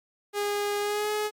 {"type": "tone with pitch glide", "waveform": "sawtooth", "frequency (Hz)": [410, 422.5], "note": ["G#4", "G#4"], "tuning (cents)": [-22, 30], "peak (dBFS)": -22, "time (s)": [0.33, 1.31], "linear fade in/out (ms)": 50, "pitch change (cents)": 52, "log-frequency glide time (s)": [0.8, 1.1], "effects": ["MP3 96 kbps"]}